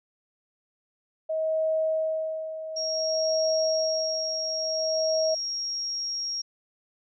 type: tone with tremolo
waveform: sine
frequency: 635 Hz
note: D#5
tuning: 35 cents sharp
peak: -22 dBFS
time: 1.29-5.35 s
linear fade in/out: 10 ms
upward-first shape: sine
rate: 0.56 Hz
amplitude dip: 70%
type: tone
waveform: sine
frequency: 5588 Hz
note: F8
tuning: in tune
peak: -28 dBFS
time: 2.76-6.42 s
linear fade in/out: 10 ms
effects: none